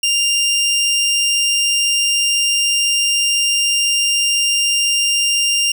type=tone; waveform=20% pulse; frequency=2794 Hz; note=F7; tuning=in tune; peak=-9 dBFS; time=0.03-5.72 s; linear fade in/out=5 ms; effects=none